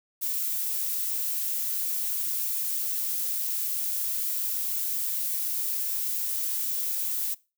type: noise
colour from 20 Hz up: violet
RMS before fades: -29 dBFS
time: 0.21-7.35 s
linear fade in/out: 20 ms
effects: noise-tail reverb RT60 0.3 s tail -22 dB re dry

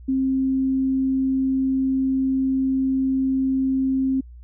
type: tone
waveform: sine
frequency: 265 Hz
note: C4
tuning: 22 cents sharp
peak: -18 dBFS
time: 0.08-4.21 s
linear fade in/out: 10 ms
effects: added 60 Hz sine -39 dBFS peak until 4.43 s

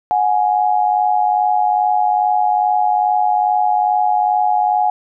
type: tone pair together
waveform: sine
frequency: 731.6 / 834 Hz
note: F#5 / G#5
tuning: -20 / +7 cents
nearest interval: major second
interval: 227 cents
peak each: -15 dBFS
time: 0.11-4.9 s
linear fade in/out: 0 ms
effects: none

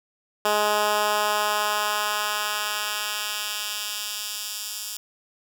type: tone with high-pass filter sweep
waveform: 10% pulse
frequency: 209.5 Hz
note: G#3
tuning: 15 cents sharp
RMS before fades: -26 dBFS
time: 0.45-4.97 s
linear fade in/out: 2 ms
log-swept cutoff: 490 to 5600 Hz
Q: 0.83
effects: none

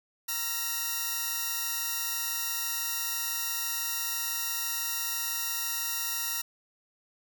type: tone cluster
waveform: 5% pulse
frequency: 944 / 1363 / 1862 / 5760 Hz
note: A#5 / F6 / A#6 / F#8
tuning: +22 / -43 / -2 / -47 cents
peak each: -26 / -24 / -26 / -28 dBFS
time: 0.28-6.42 s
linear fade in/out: 10 ms
effects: none

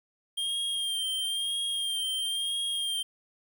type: tone with vibrato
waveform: square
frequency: 3200 Hz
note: G7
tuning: 35 cents sharp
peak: -29 dBFS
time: 0.37-3.03 s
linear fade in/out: 10 ms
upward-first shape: sine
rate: 1 Hz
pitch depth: 35 cents each way
effects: 10-bit

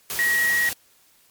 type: tone in noise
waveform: sine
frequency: 1903 Hz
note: A#6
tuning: 35 cents sharp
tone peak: -18 dBFS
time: 0.19-0.69 s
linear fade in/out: 0 ms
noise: white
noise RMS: -29 dBFS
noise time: 0.1-0.73 s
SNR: +8 dB
effects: white hiss -58 dBFS RMS until 1.3 s + MP3 96 kbps

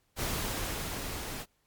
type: noise with level ramp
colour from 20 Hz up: pink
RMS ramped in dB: -32 to -39 dBFS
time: 0.16-1.46 s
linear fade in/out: 50 ms
effects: pink hiss -73 dBFS RMS until 1.66 s + MP3 96 kbps

